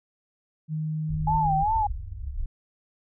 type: tone with pitch glide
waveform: sine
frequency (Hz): 155.56 to 154.31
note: D#3 to D#3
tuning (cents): 0 to -14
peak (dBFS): -26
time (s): 0.68-1.65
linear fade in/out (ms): 50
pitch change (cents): -14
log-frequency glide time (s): 1.02-1.49
type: low-pass noise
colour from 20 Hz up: pink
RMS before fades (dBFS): -32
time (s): 1.09-2.46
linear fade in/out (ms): 2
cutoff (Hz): 100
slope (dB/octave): 96
type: tone with vibrato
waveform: sine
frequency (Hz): 830.6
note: G#5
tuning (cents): 0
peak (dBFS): -21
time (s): 1.27-1.87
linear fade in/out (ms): 5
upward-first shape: sine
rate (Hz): 2.6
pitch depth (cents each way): 130
effects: none